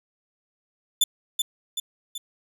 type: tone with echo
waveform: sawtooth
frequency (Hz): 3513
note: A7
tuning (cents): -3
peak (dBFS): -13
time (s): 1.01-1.04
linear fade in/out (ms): 5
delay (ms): 380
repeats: 3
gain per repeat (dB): -5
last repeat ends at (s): 2.18
effects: none